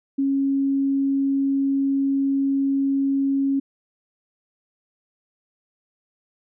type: tone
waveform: sine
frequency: 274.3 Hz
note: C#4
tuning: 18 cents flat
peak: -18 dBFS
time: 0.18-3.6 s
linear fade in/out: 10 ms
effects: none